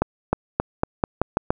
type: accelerating click train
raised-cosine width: 1 ms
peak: -4 dBFS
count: 8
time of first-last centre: 0.02-1.505 s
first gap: 310 ms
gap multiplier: 0.87
effects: none